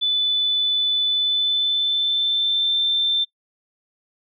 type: tone with pitch glide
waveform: sine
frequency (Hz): 3493 to 3560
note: A7 to A7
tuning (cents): -13 to +20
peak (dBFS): -17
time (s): 0.01-3.25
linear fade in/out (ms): 20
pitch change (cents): +33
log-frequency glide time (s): 1.05-2.76
effects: noise-tail reverb RT60 0.1 s tail -21 dB re dry